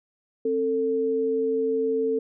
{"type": "tone pair together", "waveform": "sine", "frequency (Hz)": [265.7, 446.9], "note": ["C4", "A4"], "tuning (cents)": [27, 27], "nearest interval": "major sixth", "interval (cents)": 900, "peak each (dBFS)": [-29, -22], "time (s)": [0.45, 2.19], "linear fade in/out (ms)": 5, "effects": []}